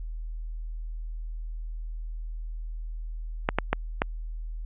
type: clicks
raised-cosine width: 0.5 ms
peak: -7 dBFS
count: 4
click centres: 3.489 / 3.586 / 3.73 / 4.019 s
effects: added 40 Hz sine -32 dBFS peak until 4.65 s + resampled to 8000 Hz